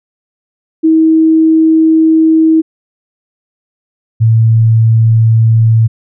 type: tone pair in turn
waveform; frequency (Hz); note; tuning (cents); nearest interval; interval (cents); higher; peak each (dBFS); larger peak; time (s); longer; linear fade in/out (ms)
sine; 320 / 112.75; D#4 / A2; +49 / +43; octave + tritone; 1806; first; -4; neither; 0.83-2.62 / 4.2-5.88; first; 20
effects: none